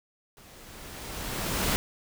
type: noise with level ramp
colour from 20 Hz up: pink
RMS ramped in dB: -53 to -25 dBFS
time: 0.37-1.76 s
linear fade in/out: 0 ms
effects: none